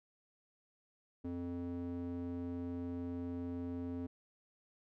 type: tone with band-pass filter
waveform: square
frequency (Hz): 87.31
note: F2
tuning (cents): 0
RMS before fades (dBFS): -41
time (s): 1.24-4.07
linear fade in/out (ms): 10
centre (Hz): 290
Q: 2.1
effects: none